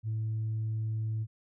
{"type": "tone", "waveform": "sine", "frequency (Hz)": 110, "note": "A2", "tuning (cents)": 0, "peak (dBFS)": -28, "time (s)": [0.03, 1.27], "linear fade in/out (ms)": 50, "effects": ["tanh soft clip ceiling -27 dBFS"]}